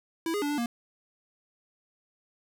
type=tone with pitch steps; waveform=square; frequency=329 / 412 / 290.1 / 293.5 / 235.9 Hz; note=E4 / G#4 / D4 / D4 / A#3; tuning=-3 / -14 / -21 / -1 / +21 cents; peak=-28 dBFS; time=0.26-0.66 s; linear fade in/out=2 ms; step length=80 ms; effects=none